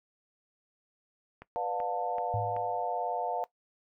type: click train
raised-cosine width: 0.5 ms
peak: -30 dBFS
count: 4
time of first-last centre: 1.42-2.565 s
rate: 2.62 Hz
type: chord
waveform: sine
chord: B half-diminished seventh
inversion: none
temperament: just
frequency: 493.9 / 592.7 / 711.2 / 889 Hz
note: B4 / D5 / F5 / A5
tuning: 0 / +16 / +31 / +18 cents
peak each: -37 / -39 / -33 / -35 dBFS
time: 1.56-3.44 s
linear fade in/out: 0 ms
type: tone with exponential decay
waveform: sine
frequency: 107 Hz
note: A2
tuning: 48 cents flat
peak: -29 dBFS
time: 2.34-2.85 s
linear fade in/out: 0 ms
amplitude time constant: 110 ms
effects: noise-tail reverb RT60 0.1 s tail -18 dB re dry